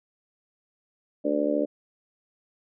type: harmonic tone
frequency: 73.42 Hz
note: D2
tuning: in tune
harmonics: 3 / 4 / 5 / 6 / 7 / 8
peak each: -34 / -26 / -35 / -32 / -30 / -27 dBFS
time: 1.24-1.66 s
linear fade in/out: 20 ms
effects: none